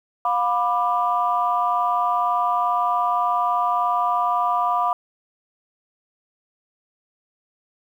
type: chord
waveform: sine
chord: B diminished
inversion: second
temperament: just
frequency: 711.2 / 987.8 / 1185.3 Hz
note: F5 / B5 / D6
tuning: +31 / 0 / +16 cents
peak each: -22 dBFS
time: 0.25-4.93 s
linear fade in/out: 2 ms
effects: tanh soft clip ceiling -8 dBFS + 9-bit